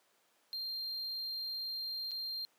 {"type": "tone with dropouts", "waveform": "triangle", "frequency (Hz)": 4186, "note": "C8", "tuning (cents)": 0, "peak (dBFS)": -36, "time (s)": [0.53, 2.45], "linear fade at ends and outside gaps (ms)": 0, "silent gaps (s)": [2.11, 2.116], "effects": ["pink hiss -71 dBFS RMS until 2.58 s", "high-pass 400 Hz 12 dB/octave"]}